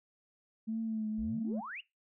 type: tone with vibrato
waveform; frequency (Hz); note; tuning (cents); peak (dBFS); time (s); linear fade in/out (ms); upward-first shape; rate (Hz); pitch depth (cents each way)
sine; 220; A3; 0; -32; 0.67-1.61; 20; triangle; 1.8; 46
type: exponential sweep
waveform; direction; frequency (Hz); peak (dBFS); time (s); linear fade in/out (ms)
sine; up; 45.22 to 3018; -40; 1.18-1.81; 10
effects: noise-tail reverb RT60 0.2 s tail -20 dB re dry + tanh soft clip ceiling -25 dBFS